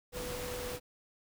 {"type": "tone in noise", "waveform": "sine", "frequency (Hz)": 493.9, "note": "B4", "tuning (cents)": 0, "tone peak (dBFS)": -40, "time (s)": [0.12, 0.8], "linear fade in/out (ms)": 50, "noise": "pink", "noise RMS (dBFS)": -41, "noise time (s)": [0.12, 0.8], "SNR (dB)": -2, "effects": []}